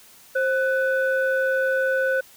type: tone pair together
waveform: sine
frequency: 528 / 1493.4 Hz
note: C5 / F#6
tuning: +16 / +16 cents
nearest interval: octave + tritone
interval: 1800 cents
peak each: -20 / -22 dBFS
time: 0.35-2.21 s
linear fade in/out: 10 ms
effects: tanh soft clip ceiling -13 dBFS + white hiss -50 dBFS RMS until 2.36 s